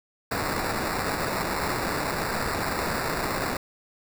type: noise with sample-and-hold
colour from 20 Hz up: violet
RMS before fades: -28 dBFS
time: 0.31-3.57 s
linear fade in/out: 5 ms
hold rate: 3150 Hz
effects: none